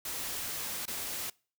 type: noise with dropouts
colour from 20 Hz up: white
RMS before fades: -37 dBFS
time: 0.05-1.3 s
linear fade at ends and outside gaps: 5 ms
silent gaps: 0.856-0.878 s
effects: noise-tail reverb RT60 0.4 s tail -25 dB re dry